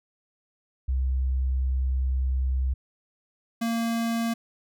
sine / square tone pair in turn, 65 / 230.2 Hz, C2 / A#3, -11 / -22 cents, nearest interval octave + minor seventh, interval 2189 cents, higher second, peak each -22 / -25 dBFS, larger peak first, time 0.88-2.74 / 3.61-4.34 s, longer first, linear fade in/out 10 ms, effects none

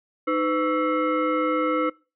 sine tone with frequency modulation, 506 Hz, B4, 42 cents sharp, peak -20 dBFS, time 0.27-1.9 s, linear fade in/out 10 ms, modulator 815 Hz, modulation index 1.4, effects noise-tail reverb RT60 0.3 s tail -22 dB re dry

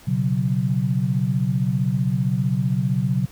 sine chord, B suspended second, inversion none, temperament just, 123.47 / 138.9 / 185.21 Hz, B2 / C#3 / F#3, 0 / +4 / +2 cents, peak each -23 / -22 / -23 dBFS, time 0.07-3.26 s, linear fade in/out 10 ms, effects pink hiss -48 dBFS RMS until 3.31 s

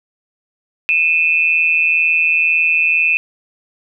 sine tone pair together, 2475 / 2637 Hz, D#7 / E7, -10 / 0 cents, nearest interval minor second, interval 110 cents, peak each -14 dBFS, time 0.89-3.17 s, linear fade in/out 0 ms, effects none

